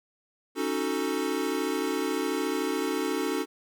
square chord, D# half-diminished seventh, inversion third, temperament equal, 277.2 / 311.1 / 370 / 440 Hz, C#4 / D#4 / F#4 / A4, 0 / 0 / 0 / 0 cents, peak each -33 dBFS, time 0.55-3.46 s, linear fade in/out 50 ms, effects none

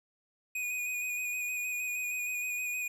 square tone with vibrato, 2476 Hz, D#7, 9 cents flat, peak -33 dBFS, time 0.55-2.88 s, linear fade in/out 5 ms, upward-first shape square, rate 6.4 Hz, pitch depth 18 cents each way, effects none

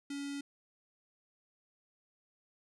square tone with notch filter, 282.1 Hz, C#4, 30 cents sharp, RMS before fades -40 dBFS, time 0.1-0.41 s, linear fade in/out 5 ms, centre 730 Hz, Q 0.51, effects resampled to 24000 Hz

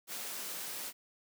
white high-pass noise, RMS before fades -41 dBFS, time 0.07-0.93 s, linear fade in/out 50 ms, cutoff 170 Hz, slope 24 dB/octave, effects none

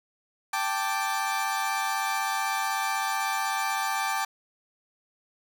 30% pulse chord, G suspended second, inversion none, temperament equal, 784 / 880 / 1174.7 Hz, G5 / A5 / D6, 0 / 0 / 0 cents, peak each -28 dBFS, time 0.53-4.25 s, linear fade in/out 5 ms, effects none

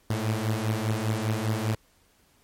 sawtooth beating tone pair, 107.2 / 112.2 Hz, A2 / A2, -45 / +34 cents, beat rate 5 Hz, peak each -24 dBFS, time 0.1-1.75 s, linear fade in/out 5 ms, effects pink hiss -63 dBFS RMS until 2.43 s + MP3 64 kbps

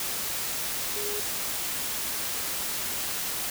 sine tone in noise, 415.3 Hz, G#4, in tune, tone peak -34 dBFS, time 0.96-1.2 s, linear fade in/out 2 ms, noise white, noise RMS -31 dBFS, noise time 0-3.5 s, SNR -6 dB, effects none

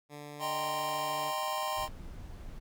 10% pulse tone with pitch glide, 146.83 to 147.85 Hz, D3 to D3, 0 to +12 cents, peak -35 dBFS, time 0.09-1.33 s, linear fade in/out 50 ms, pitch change +12 cents, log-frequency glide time 0.4-0.89 s
square chord, C minor seventh, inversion first, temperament equal with one note detuned, 618 / 784 / 932.3 / 1046.5 Hz, Eb5 / G5 / Bb5 / C6, -12 / 0 / 0 / 0 cents, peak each -39 / -38 / -41 / -36 dBFS, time 0.39-1.89 s, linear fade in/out 50 ms
click train, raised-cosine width 0.3 ms, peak -33 dBFS, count 27, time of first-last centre 0.59-1.877 s, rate 20.2 Hz
brown noise, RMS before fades -44 dBFS, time 1.76-2.6 s, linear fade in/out 20 ms
effects none

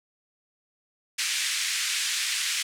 pink band-pass noise, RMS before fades -28 dBFS, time 1.18-2.63 s, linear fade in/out 10 ms, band 1900 to 9400 Hz, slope 24 dB/octave, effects none

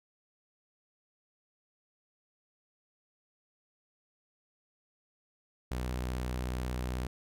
sawtooth tone with vibrato, 62.3 Hz, B1, 16 cents sharp, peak -29 dBFS, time 5.71-7.07 s, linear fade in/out 5 ms, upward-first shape square, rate 16 Hz, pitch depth 31 cents each way, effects none

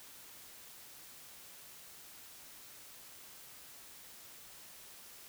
silence, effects white hiss -54 dBFS RMS until 5.28 s

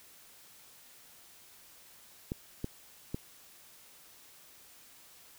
clicks, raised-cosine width 3 ms, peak -21 dBFS, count 3, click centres 2.319 / 2.644 / 3.145 s, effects white hiss -57 dBFS RMS until 5.38 s

